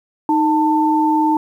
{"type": "tone pair together", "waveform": "sine", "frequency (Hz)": [311.1, 890.7], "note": ["D#4", "A5"], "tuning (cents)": [0, 21], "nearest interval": "octave + tritone", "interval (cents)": 1821, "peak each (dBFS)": -15, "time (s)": [0.29, 1.37], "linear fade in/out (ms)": 2, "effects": ["8-bit"]}